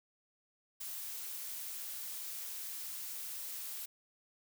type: noise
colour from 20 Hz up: blue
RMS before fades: -43 dBFS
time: 0.8-3.86 s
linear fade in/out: 10 ms
effects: none